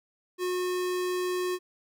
square tone, 362.6 Hz, F#4, 35 cents flat, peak -28 dBFS, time 0.38-1.59 s, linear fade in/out 50 ms, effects none

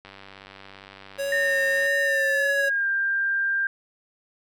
click train, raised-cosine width 0.3 ms, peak -27 dBFS, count 178, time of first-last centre 0.05-1.864 s, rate 97.6 Hz
square tone with vibrato, 553 Hz, C#5, 4 cents flat, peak -26 dBFS, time 1.18-2.7 s, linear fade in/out 20 ms, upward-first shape sine, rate 1.6 Hz, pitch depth 20 cents each way
sine tone with pitch glide, 1827 to 1590.5 Hz, A#6 to G6, -35 to +25 cents, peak -21 dBFS, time 1.32-3.67 s, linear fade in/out 2 ms, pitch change -240 cents, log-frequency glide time 2.02-2.87 s
effects none

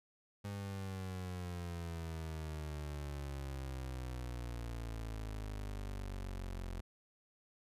30% pulse exponential sweep, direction down, 101.9 to 43.65 Hz, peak -38 dBFS, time 0.44-6.81 s, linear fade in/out 10 ms, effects resampled to 32000 Hz

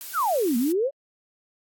blue noise, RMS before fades -36 dBFS, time 0.01-0.72 s, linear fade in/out 0 ms
sine exponential two-way sweep, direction down then up, 1580 to 225.1 to 588 Hz, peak -20 dBFS, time 0.13-0.91 s, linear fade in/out 50 ms, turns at 0.57 s
effects AAC 64 kbps

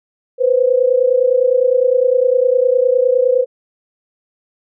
sine tone pair together, 492.1 / 521.9 Hz, B4 / C5, -6 / -4 cents, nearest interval minor second, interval 102 cents, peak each -13 dBFS, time 0.38-3.46 s, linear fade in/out 50 ms, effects none

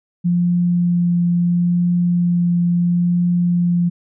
sine tone with vibrato, 174.61 Hz, F3, in tune, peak -13 dBFS, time 0.24-3.9 s, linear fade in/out 20 ms, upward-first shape triangle, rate 0.74 Hz, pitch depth 10 cents each way, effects none

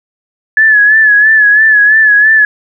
sine tone with vibrato, 1716 Hz, A6, 44 cents flat, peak -3 dBFS, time 0.57-2.45 s, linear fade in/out 2 ms, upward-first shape sine, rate 3 Hz, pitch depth 56 cents each way, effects none

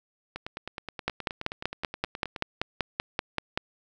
two click trains, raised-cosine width 0.3 ms, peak -10 / -19 dBFS, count 14 / 20, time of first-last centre 1.08-3.575 / 0.36-2.362 s, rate 5.21 / 9.49 Hz, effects none

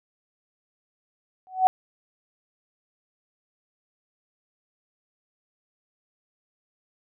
sine tone with exponential growth, 749 Hz, F#5, 21 cents sharp, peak -10 dBFS, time 1.47-1.67 s, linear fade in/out 0 ms, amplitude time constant 42 ms, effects none

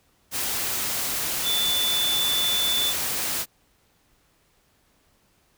sine tone in noise, 3500 Hz, A7, 10 cents flat, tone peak -22 dBFS, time 1.43-2.94 s, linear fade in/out 50 ms, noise white, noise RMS -27 dBFS, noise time 0.31-3.46 s, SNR +2 dB, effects pink hiss -64 dBFS RMS until 5.57 s

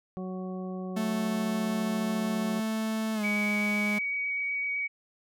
harmonic tone, 185.5 Hz, F#3, 5 cents sharp, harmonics 1 / 2 / 3 / 4 / 6, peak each -34 / -40 / -44 / -46 / -50 dBFS, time 0.17-2.6 s, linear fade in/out 0 ms
45% pulse tone with pitch glide, 220 to 208 Hz, A3 to G#3, 0 to +3 cents, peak -28 dBFS, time 0.96-3.99 s, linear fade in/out 10 ms, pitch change -97 cents, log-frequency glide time 3.14-3.23 s
sine tone with vibrato, 2259 Hz, C#7, 32 cents sharp, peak -28 dBFS, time 3.23-4.88 s, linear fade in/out 20 ms, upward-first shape triangle, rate 7.9 Hz, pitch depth 11 cents each way
effects none

